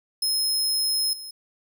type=tone with level steps; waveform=sawtooth; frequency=5150 Hz; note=E8; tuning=41 cents flat; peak=-19 / -33 dBFS; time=0.22-1.31 s; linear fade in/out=5 ms; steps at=1.13 s; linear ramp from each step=2 ms; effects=none